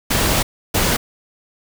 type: noise bursts at uneven times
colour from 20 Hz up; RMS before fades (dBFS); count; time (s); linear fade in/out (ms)
pink; -17; 2; 0.1-0.43 / 0.74-0.97; 10
effects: none